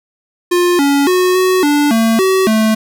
square tone with pitch steps, 353.5 / 281.7 / 365.3 / 371 / 291.9 / 225 / 379.2 / 218.8 Hz, F4 / C#4 / F#4 / F#4 / D4 / A3 / F#4 / A3, +21 / +28 / -22 / +5 / -10 / +39 / +43 / -9 cents, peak -10 dBFS, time 0.51-2.75 s, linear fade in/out 10 ms, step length 280 ms, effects none

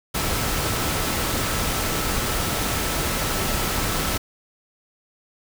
sine tone in noise, 1315 Hz, E6, 5 cents flat, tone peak -35 dBFS, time 0.14-4.18 s, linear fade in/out 10 ms, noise pink, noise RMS -24 dBFS, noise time 0.14-4.18 s, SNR -14 dB, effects none

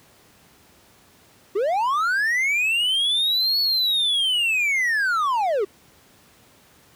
triangle linear two-way sweep, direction up then down, 366.3 to 4435 to 366.3 Hz, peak -17 dBFS, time 1.55-5.65 s, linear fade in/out 10 ms, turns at 3.6 s, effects pink hiss -54 dBFS RMS until 6.95 s + high-pass 80 Hz 12 dB/octave

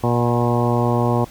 harmonic tone with a mistuned harmonic, 119.7 Hz, A#2, 46 cents sharp, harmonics 1 / 2 / 3 / 4 / 5 / 6 / 7 / 8 / 9, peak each -19 / -22 / -24 / -25 / -26 / -27 / -27 / -28 / -29 dBFS, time 0.03-1.25 s, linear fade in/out 10 ms, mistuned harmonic 6, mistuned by +32 cents, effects added 50 Hz sine -44 dBFS peak until 1.3 s + pink hiss -44 dBFS RMS until 1.3 s

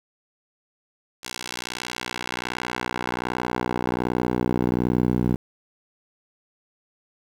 10% pulse tone with band-pass filter sweep, 61.3 Hz, B1, 12 cents flat, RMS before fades -26 dBFS, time 1.23-5.36 s, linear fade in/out 5 ms, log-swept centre 5800 to 190 Hz, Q 0.71, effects 8-bit

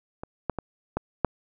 clicks, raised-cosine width 1 ms, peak -21 / -11 / -16 / -12 / -6 dBFS, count 5, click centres 0.235 / 0.497 / 0.587 / 0.97 / 1.247 s, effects none

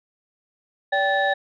sine tone cluster, 573 / 782 / 1744 / 3803 Hz, D5 / G5 / A6 / A#7, -43 / -4 / -16 / +34 cents, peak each -23 / -22 / -22 / -31 dBFS, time 0.92-1.34 s, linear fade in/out 10 ms, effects tanh soft clip ceiling -9 dBFS

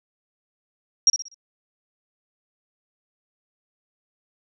sine tone with echo, 5620 Hz, F8, 10 cents sharp, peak -11 dBFS, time 1.07-1.1 s, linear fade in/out 2 ms, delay 61 ms, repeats 4, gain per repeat -9 dB, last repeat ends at 1.344 s, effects none

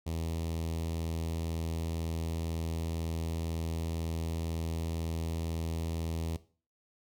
sawtooth tone with notch filter, 82 Hz, E2, 9 cents flat, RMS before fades -35 dBFS, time 0.06-6.37 s, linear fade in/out 10 ms, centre 1500 Hz, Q 0.91, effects noise-tail reverb RT60 0.4 s tail -17 dB re dry

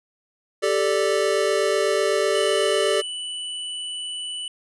square chord, G suspended second, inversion none, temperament equal, 392 / 440 / 587.3 Hz, G4 / A4 / D5, 0 / 0 / 0 cents, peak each -24 dBFS, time 0.62-3.02 s, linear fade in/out 20 ms
square tone, 2972 Hz, F#7, 7 cents sharp, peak -29 dBFS, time 2.35-4.48 s, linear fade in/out 2 ms
effects resampled to 24000 Hz

